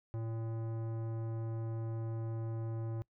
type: tone with tanh clipping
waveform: sine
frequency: 113.2 Hz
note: A2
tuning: 50 cents sharp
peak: -38 dBFS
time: 0.14-3.02 s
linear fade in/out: 0 ms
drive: 16 dB
effects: noise-tail reverb RT60 0.1 s tail -23 dB re dry